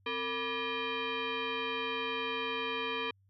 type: tone with frequency modulation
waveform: sine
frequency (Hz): 980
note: B5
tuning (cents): -14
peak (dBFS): -32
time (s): 0.06-3.11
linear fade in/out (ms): 5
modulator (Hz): 718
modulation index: 3.3
effects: added 97 Hz sine -64 dBFS peak until 3.29 s